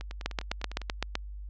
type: two click trains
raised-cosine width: 0.2 ms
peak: -22 / -11 dBFS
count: 9 / 8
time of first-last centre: 0.01-0.816 / 0.26-1.154 s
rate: 9.92 / 7.83 Hz
effects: added 50 Hz sine -38 dBFS peak until 1.49 s + low-pass 5000 Hz 12 dB/octave